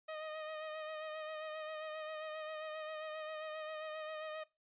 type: tone with vibrato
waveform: sawtooth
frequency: 622.3 Hz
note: D#5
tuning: in tune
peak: -38 dBFS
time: 0.08-4.44 s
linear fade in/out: 10 ms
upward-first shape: sine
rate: 7.5 Hz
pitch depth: 27 cents each way
effects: noise-tail reverb RT60 0.2 s tail -19 dB re dry + resampled to 8000 Hz